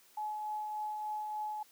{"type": "tone with tremolo", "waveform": "sine", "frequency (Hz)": 850, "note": "G#5", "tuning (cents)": 40, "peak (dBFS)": -34, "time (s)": [0.17, 1.63], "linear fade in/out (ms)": 5, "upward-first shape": "triangle", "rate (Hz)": 3.4, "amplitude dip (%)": 30, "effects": ["white hiss -63 dBFS RMS until 1.71 s", "high-pass 200 Hz 12 dB/octave"]}